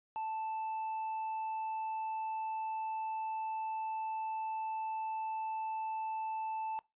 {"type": "tone with tanh clipping", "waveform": "sine", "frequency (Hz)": 880, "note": "A5", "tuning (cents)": 0, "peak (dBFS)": -36, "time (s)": [0.16, 6.79], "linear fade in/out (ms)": 0, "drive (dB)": 3, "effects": ["noise-tail reverb RT60 0.2 s tail -20 dB re dry", "resampled to 8000 Hz"]}